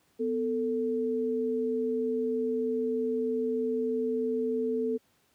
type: tone pair together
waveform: sine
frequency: 249.3 / 444.2 Hz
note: B3 / A4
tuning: +16 / +16 cents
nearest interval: minor seventh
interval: 1000 cents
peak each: -31 / -28 dBFS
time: 0.19-4.98 s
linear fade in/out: 20 ms
effects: pink hiss -68 dBFS RMS until 5.34 s + high-pass 100 Hz 12 dB/octave